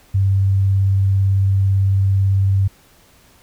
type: tone with vibrato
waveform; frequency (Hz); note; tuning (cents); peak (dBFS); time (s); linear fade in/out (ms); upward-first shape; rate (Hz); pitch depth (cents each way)
sine; 97.3; G2; -12; -12; 0.14-2.68; 10; sine; 18; 11
effects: pink hiss -51 dBFS RMS until 3.42 s